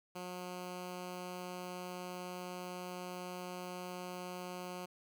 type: tone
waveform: 10% pulse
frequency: 180.4 Hz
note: F#3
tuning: 44 cents flat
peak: -34 dBFS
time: 0.15-4.86 s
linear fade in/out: 10 ms
effects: none